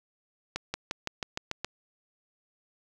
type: accelerating click train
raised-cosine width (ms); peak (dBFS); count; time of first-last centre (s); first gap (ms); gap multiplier
0.2; -14; 8; 0.56-1.646; 180; 0.95
effects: none